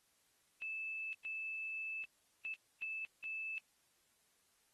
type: tone bursts at uneven times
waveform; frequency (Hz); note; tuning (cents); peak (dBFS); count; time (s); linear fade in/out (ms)
sine; 2626; E7; -7; -40; 5; 0.62-1.13 / 1.25-2.04 / 2.45-2.54 / 2.82-3.05 / 3.24-3.58; 0
effects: white hiss -75 dBFS RMS until 4.73 s + AAC 32 kbps